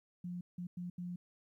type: tone bursts at uneven times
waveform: sine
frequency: 177.1 Hz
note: F3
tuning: 24 cents sharp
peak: -39 dBFS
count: 4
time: 0.24-0.41 / 0.58-0.67 / 0.77-0.9 / 0.98-1.16 s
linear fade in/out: 5 ms
effects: 13-bit